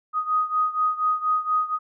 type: beating tone pair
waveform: sine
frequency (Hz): 1247 / 1251.2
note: D#6 / D#6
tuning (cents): +3 / +9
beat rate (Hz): 4.2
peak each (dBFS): -22 / -25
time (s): 0.13-1.79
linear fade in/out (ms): 50
effects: none